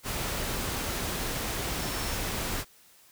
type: tone in noise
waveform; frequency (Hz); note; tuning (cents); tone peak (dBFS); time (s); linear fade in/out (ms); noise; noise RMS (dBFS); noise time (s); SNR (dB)
sine; 5390; E8; +38; -43; 1.77-2.19; 50; pink; -32; 0.03-2.65; -14
effects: white hiss -58 dBFS RMS until 3.11 s